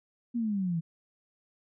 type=exponential sweep; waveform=sine; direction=down; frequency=243.9 to 159.7 Hz; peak=-27 dBFS; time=0.34-0.81 s; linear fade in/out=20 ms; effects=none